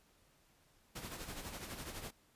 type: noise with tremolo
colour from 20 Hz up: pink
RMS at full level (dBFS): -44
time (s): 0.95-2.11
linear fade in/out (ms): 10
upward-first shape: sine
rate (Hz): 12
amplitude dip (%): 55
effects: pink hiss -70 dBFS RMS until 2.35 s + resampled to 32000 Hz